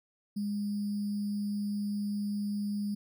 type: tone with sample-and-hold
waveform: sine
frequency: 205 Hz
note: G#3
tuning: 22 cents flat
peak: -30 dBFS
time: 0.36-2.95 s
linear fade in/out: 10 ms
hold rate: 4900 Hz
effects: none